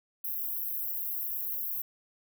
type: high-pass noise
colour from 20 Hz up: pink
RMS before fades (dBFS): -34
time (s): 0.24-1.82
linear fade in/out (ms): 5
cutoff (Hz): 12000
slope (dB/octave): 96
effects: none